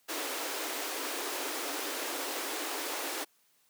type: high-pass noise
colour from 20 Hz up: pink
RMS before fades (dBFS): -36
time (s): 0.08-3.25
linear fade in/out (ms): 20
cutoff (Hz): 270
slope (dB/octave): 96
effects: white hiss -69 dBFS RMS until 3.69 s + high-pass 150 Hz 12 dB/octave

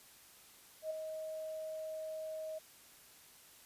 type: tone with ADSR envelope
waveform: sine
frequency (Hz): 630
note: D#5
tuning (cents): +21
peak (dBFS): -34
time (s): 0.82-2.59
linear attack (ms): 85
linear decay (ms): 7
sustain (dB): -6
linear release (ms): 12
effects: white hiss -60 dBFS RMS until 3.65 s + resampled to 32000 Hz

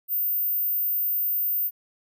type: tone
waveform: sine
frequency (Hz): 14650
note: A#9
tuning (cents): -31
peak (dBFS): -22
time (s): 0.08-1.71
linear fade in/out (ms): 50
effects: none

